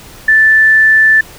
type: tone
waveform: sine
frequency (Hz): 1760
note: A6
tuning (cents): 0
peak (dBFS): -4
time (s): 0.28-1.21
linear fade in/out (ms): 5
effects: pink hiss -35 dBFS RMS until 1.38 s